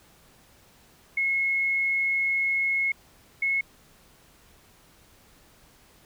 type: tone pair in turn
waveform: sine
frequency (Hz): 2173 / 2182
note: C#7 / C#7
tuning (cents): -35 / -28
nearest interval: unison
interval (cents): 7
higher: second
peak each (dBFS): -22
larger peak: neither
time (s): 1.17-2.92 / 3.42-3.61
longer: first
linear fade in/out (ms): 5
effects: pink hiss -57 dBFS RMS until 6.05 s